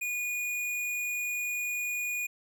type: tone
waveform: square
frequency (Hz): 2450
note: D#7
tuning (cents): -27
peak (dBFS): -31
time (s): 0.01-2.27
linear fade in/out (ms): 10
effects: none